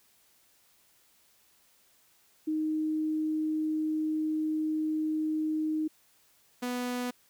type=tone pair in turn; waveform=sine / sawtooth; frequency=311.1 / 246.9 Hz; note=D#4 / B3; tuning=0 / 0 cents; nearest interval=major third; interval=400 cents; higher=first; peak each=-27 dBFS; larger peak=neither; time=2.47-5.88 / 6.62-7.11 s; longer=first; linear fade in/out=10 ms; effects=white hiss -65 dBFS RMS until 7.29 s